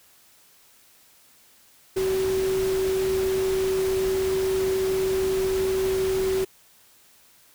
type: tone in noise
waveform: sine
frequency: 380 Hz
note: F#4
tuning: 46 cents sharp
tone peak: -21 dBFS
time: 1.96-6.45 s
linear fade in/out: 10 ms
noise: pink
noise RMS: -34 dBFS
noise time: 1.96-6.45 s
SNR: +10 dB
effects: white hiss -56 dBFS RMS until 7.54 s